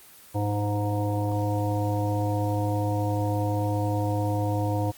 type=harmonic tone with a mistuned harmonic; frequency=103.2 Hz; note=G#2; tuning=10 cents flat; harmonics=1 / 3 / 5 / 7 / 9; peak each=-25 / -30 / -32 / -33 / -35 dBFS; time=0.34-4.92 s; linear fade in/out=20 ms; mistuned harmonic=1; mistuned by=+23 cents; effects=white hiss -50 dBFS RMS until 4.97 s + Opus 24 kbps